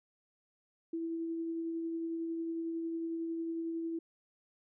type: tone with tremolo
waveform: sine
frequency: 330.2 Hz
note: E4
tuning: 3 cents sharp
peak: -33 dBFS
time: 0.93-3.99 s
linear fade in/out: 5 ms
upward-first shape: triangle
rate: 11 Hz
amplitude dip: 25%
effects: none